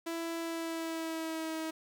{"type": "tone with pitch glide", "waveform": "sawtooth", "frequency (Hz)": [332.2, 319.4], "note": ["E4", "D#4"], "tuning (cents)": [13, 45], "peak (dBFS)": -31, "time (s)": [0.06, 1.71], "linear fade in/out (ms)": 10, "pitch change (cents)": -68, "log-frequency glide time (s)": [0.4, 1.57], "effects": ["10-bit"]}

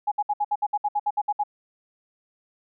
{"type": "tone bursts", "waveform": "sine", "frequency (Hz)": 830.6, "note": "G#5", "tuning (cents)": 0, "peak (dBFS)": -20, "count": 13, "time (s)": [0.07, 1.437], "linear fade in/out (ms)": 10, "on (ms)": 47, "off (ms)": 63, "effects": []}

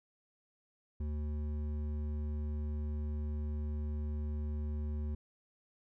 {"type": "tone with hard clipping", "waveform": "triangle", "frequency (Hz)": 75, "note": "D2", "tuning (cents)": 37, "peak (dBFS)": -36, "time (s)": [1, 5.15], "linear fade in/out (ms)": 5, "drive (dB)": 13, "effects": []}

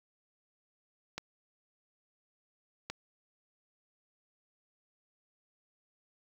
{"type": "clicks", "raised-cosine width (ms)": 0.2, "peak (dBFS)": -20, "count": 2, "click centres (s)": [1.18, 2.9], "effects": ["9-bit"]}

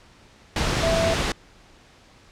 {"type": "tone in noise", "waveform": "sine", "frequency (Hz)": 659.3, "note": "E5", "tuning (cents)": 0, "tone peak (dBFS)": -21, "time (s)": [0.83, 1.14], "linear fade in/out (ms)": 2, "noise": "pink", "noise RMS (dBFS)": -23, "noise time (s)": [0.56, 1.32], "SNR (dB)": -1, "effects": ["pink hiss -52 dBFS RMS until 2.31 s", "low-pass 6000 Hz 12 dB/octave"]}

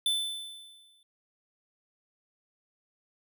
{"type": "tone with exponential decay", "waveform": "square", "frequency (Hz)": 3520, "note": "A7", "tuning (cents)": 0, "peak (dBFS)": -24, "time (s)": [0.06, 1.03], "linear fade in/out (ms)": 2, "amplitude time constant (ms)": 210, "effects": []}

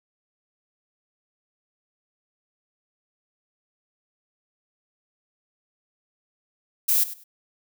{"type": "noise with echo", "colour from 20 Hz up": "violet", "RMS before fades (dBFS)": -20, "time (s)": [6.88, 7.04], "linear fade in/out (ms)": 10, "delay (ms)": 100, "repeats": 2, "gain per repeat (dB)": -15, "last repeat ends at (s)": 7.24, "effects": []}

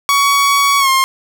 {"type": "tone with pitch glide", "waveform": "sawtooth", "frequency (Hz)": [1124, 1064], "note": ["C#6", "C6"], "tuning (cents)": [24, 29], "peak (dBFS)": -6, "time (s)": [0.09, 1.04], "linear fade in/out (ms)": 0, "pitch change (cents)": -95, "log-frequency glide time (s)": [0.79, 0.89], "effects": []}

